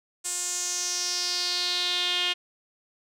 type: tone with band-pass filter sweep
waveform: sawtooth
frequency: 356.5 Hz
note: F4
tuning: 36 cents sharp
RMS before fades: -28 dBFS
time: 0.24-2.34 s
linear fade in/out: 20 ms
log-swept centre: 8000 to 3100 Hz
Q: 4.4
effects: none